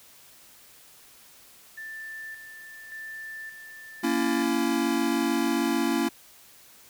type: tone with tremolo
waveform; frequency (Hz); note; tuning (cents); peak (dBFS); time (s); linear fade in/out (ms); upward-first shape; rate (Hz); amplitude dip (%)
sine; 1770; A6; +10; -36; 1.77-4.43; 10; square; 0.87; 50
type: chord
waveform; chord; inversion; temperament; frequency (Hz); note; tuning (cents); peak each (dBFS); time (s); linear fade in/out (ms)
square; A# diminished; none; just; 233.1 / 279.7 / 335.6; A#3 / C#4 / E4; 0 / +16 / +31; -29 / -28 / -28; 4.03-6.09; 10
effects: white hiss -53 dBFS RMS until 6.89 s